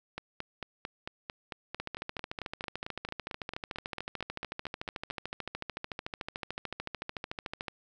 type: two click trains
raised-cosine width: 0.3 ms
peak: -21 / -20 dBFS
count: 23 / 81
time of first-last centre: 0.18-5.102 / 1.8-7.682 s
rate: 4.47 / 13.6 Hz
effects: none